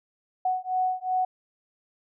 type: beating tone pair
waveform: sine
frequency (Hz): 740 / 742.7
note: F#5 / F#5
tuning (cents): 0 / +6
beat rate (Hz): 2.7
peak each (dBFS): -27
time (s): 0.45-1.25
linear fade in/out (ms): 5
effects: none